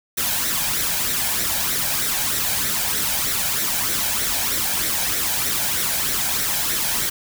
white noise with flanger, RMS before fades -22 dBFS, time 0.17-7.1 s, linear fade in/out 10 ms, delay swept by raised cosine 0.51 to 1.3 ms, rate 3.2 Hz, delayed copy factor +0.55, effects none

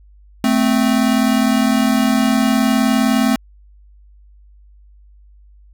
square tone pair together, 220 / 259.6 Hz, A3 / C4, 0 / -13 cents, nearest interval minor third, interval 287 cents, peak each -16 dBFS, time 0.44-3.36 s, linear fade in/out 2 ms, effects added 50 Hz sine -43 dBFS peak until 5.73 s

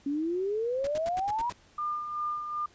sine exponential sweep, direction up, 275.6 to 987.8 Hz, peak -27 dBFS, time 0.06-1.5 s, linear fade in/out 5 ms
pink noise bursts, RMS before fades -41 dBFS, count 7, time 0.84-1.525 s, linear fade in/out 2 ms, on 31 ms, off 78 ms
sine tone with tremolo, 1204 Hz, D6, 43 cents sharp, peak -28 dBFS, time 1.78-2.66 s, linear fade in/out 5 ms, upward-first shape sine, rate 2.6 Hz, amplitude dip 50%
effects pink hiss -60 dBFS RMS until 2.74 s + resampled to 16000 Hz

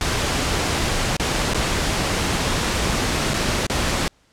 pink noise with dropouts, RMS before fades -21 dBFS, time 0.01-4.08 s, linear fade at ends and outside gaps 1 ms, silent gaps 1.168-1.197 / 1.536-1.545 / 3.336-3.34 / 3.667-3.698 s, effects pink hiss -59 dBFS RMS until 4.32 s + low-pass 8000 Hz 12 dB/octave

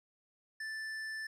sine tone with hard clipping, 1760 Hz, A6, in tune, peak -40 dBFS, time 0.6-1.27 s, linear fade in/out 5 ms, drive 9 dB, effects none

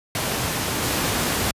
pink noise with level steps, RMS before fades -24 / -22 dBFS, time 0.15-1.51 s, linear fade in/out 2 ms, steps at 0.82 s, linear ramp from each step 20 ms, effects high-pass 80 Hz 12 dB/octave + resampled to 32000 Hz

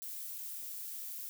violet noise with dropouts, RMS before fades -43 dBFS, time 0.02-1.29 s, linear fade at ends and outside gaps 0 ms, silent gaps 0.382-0.386 s, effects none

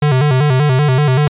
square tone with vibrato, 138.59 Hz, C#3, in tune, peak -10 dBFS, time 0.02-1.28 s, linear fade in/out 5 ms, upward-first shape square, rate 5.2 Hz, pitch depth 120 cents each way, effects resampled to 8000 Hz

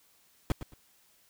brown noise with echo, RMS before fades -26 dBFS, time 0.5-0.52 s, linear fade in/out 0 ms, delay 110 ms, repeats 2, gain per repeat -12 dB, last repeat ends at 0.74 s, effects white hiss -65 dBFS RMS until 1.29 s

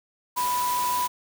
sine tone in noise, 987.8 Hz, B5, in tune, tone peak -23 dBFS, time 0.36-1.08 s, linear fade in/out 20 ms, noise white, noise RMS -32 dBFS, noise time 0.36-1.08 s, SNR +6 dB, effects none

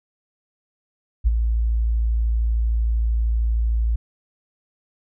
sine tone with ADSR envelope, 56.5 Hz, A1, 47 cents sharp, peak -11 dBFS, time 1.24-3.96 s, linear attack 30 ms, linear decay 24 ms, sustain -6 dB, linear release 6 ms, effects none

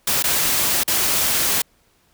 white noise with dropouts, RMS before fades -19 dBFS, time 0.07-1.62 s, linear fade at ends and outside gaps 5 ms, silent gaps 0.226-0.239 / 0.835-0.877 s, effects pink hiss -60 dBFS RMS until 2.13 s

